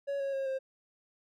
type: tone with pitch steps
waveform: triangle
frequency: 560 / 550.1 / 540.3 / 530.7 Hz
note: C#5 / C#5 / C#5 / C5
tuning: +18 / -13 / -44 / +24 cents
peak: -29 dBFS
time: 0.07-0.59 s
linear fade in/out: 20 ms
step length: 130 ms
effects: none